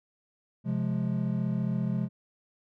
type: chord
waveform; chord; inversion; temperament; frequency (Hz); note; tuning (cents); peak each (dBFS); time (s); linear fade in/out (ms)
triangle; F minor; second; just; 130.96 / 174.61 / 209.5; C3 / F3 / Ab3; +2 / 0 / +15; -29; 0.64-2.09; 50
effects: none